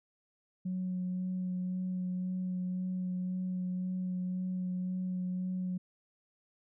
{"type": "tone with vibrato", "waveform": "sine", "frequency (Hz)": 183.2, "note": "F#3", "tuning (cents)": -17, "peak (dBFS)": -31, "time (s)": [0.65, 5.78], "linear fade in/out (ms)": 10, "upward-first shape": "sine", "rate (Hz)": 1.9, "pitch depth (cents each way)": 12, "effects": ["tanh soft clip ceiling -28 dBFS"]}